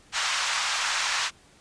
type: band-pass noise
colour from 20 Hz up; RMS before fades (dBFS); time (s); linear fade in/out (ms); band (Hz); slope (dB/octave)
pink; -27; 0.12-1.31; 50; 960 to 7200; 24
effects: pink hiss -56 dBFS RMS until 1.6 s + resampled to 22050 Hz